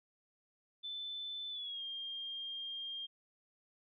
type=tone with pitch glide; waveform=sine; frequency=3520 to 3209 Hz; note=A7 to G7; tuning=0 to +40 cents; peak=-40 dBFS; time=0.83-3.07 s; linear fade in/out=20 ms; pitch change=-160 cents; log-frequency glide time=1.5-1.83 s; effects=none